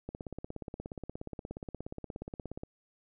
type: click train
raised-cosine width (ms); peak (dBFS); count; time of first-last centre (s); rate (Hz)
2; -26; 44; 0.09-2.634; 16.9
effects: none